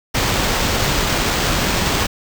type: noise with sample-and-hold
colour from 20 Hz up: pink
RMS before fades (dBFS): -18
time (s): 0.14-2.07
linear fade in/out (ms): 10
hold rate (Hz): 11025
effects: none